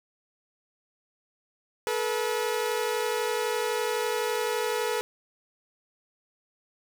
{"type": "tone pair together", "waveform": "sawtooth", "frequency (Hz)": [432.3, 484.2], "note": ["A4", "B4"], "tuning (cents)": [-31, -34], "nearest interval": "major second", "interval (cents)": 197, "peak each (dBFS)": -25, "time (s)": [1.87, 5.01], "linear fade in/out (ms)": 0, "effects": []}